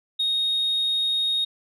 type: tone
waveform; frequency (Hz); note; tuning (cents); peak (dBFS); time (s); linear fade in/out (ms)
sine; 3728; A#7; -1; -19; 0.19-1.45; 10
effects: tanh soft clip ceiling -18 dBFS